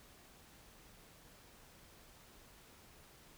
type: silence
effects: pink hiss -61 dBFS RMS until 3.37 s